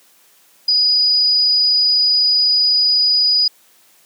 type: tone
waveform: sine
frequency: 4936 Hz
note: D#8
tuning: 15 cents flat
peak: -11 dBFS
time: 0.68-3.48 s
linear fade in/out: 5 ms
effects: white hiss -52 dBFS RMS until 4.05 s + high-pass 200 Hz 12 dB/octave